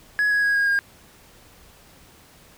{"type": "tone with pitch steps", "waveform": "triangle", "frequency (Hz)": [1680, 1664.5, 1649.2, 1634.1, 1619], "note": ["G#6", "G#6", "G#6", "G#6", "G#6"], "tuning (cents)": [19, 3, -13, -28, -45], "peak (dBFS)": -15, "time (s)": [0.19, 0.79], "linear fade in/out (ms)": 0, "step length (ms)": 120, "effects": ["tanh soft clip ceiling -11 dBFS", "pink hiss -51 dBFS RMS until 2.57 s"]}